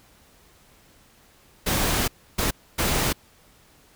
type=noise bursts at uneven times; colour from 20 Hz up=pink; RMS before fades=-23 dBFS; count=3; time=1.66-2.08 / 2.38-2.51 / 2.78-3.13 s; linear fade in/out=10 ms; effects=pink hiss -56 dBFS RMS until 3.95 s